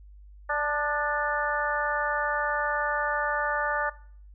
harmonic tone with a mistuned harmonic, 293.7 Hz, D4, in tune, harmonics 2 / 3 / 4 / 5 / 6, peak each -31 / -31 / -31 / -31 / -31 dBFS, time 0.49-3.9 s, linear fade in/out 10 ms, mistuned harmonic 4, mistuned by +30 cents, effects noise-tail reverb RT60 0.5 s tail -19 dB re dry + added 50 Hz sine -46 dBFS peak until 4.34 s

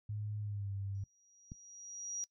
sine tone with pitch glide, 105.1 to 98.63 Hz, G#2 to G2, +21 to +11 cents, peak -37 dBFS, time 0.09-1.04 s, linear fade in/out 5 ms, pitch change -110 cents, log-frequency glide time 0.4-0.72 s
sine tone with exponential growth, 5750 Hz, F8, 50 cents sharp, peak -34 dBFS, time 0.95-2.24 s, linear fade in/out 0 ms, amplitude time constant 280 ms
click, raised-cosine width 5 ms, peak -33 dBFS, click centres 1.519 s
effects noise-tail reverb RT60 0.1 s tail -24 dB re dry

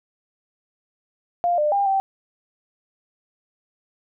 sine tone with pitch steps, 699 / 599 / 801 / 777 Hz, F5 / D5 / G5 / G5, +1 / +34 / +37 / -16 cents, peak -17 dBFS, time 1.44-2 s, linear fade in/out 0 ms, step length 140 ms, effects none

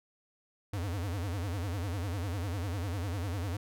square tone with vibrato, 93.2 Hz, F#2, 13 cents sharp, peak -33 dBFS, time 0.73-3.57 s, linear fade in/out 5 ms, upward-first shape sine, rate 10 Hz, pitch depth 200 cents each way, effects none

